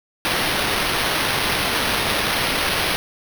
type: noise with sample-and-hold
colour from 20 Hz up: white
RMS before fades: -21 dBFS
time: 0.25-2.96 s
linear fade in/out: 0 ms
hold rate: 7350 Hz
effects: none